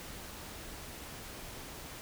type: silence
effects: pink hiss -46 dBFS RMS until 2.01 s

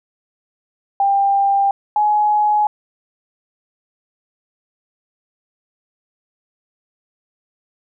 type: tone pair in turn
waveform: sine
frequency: 794 / 840.6 Hz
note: G5 / G#5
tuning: +22 / +21 cents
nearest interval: minor second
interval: 99 cents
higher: second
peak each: -12 dBFS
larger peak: neither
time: 1-1.71 / 1.96-2.67 s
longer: neither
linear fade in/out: 2 ms
effects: none

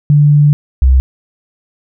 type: tone pair in turn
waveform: sine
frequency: 146.83 / 65.07 Hz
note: D3 / C2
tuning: 0 / -9 cents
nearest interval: octave + major second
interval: 1409 cents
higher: first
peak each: -4 dBFS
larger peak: neither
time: 0.1-0.53 / 0.82-1 s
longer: first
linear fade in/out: 0 ms
effects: none

